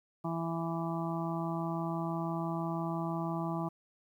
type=harmonic tone; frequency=166 Hz; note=E3; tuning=12 cents sharp; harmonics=1 / 2 / 4 / 5 / 6 / 7; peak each=-35 / -38 / -41 / -42 / -43 / -43 dBFS; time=0.24-3.69 s; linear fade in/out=10 ms; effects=11-bit